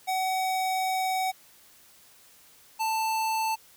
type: tone pair in turn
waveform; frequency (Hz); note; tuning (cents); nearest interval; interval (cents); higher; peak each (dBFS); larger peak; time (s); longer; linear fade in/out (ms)
square; 753 / 884.8; F#5 / A5; +30 / +9; minor third; 279; second; -26; neither; 0.07-1.32 / 2.79-3.56; first; 20
effects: white hiss -56 dBFS RMS until 3.76 s